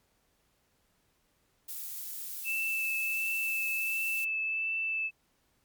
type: noise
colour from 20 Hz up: violet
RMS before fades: -39 dBFS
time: 1.68-4.25 s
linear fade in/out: 10 ms
type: tone with vibrato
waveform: sine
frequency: 2637 Hz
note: E7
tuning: in tune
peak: -29 dBFS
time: 2.44-5.11 s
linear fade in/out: 50 ms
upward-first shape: triangle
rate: 1.4 Hz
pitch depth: 15 cents each way
effects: pink hiss -72 dBFS RMS until 5.64 s + MP3 96 kbps